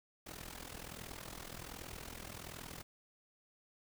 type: noise with amplitude modulation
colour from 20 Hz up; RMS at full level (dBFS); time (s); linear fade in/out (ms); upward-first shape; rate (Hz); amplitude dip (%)
pink; -45; 0.26-2.83; 10; sine; 41.3; 80
effects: none